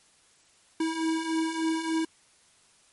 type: beating tone pair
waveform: square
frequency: 320.5 / 323.9 Hz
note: E4 / E4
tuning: -49 / -30 cents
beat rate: 3.4 Hz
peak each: -33 / -28 dBFS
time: 0.8-2.05 s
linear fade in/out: 5 ms
effects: white hiss -61 dBFS RMS until 2.92 s + MP3 48 kbps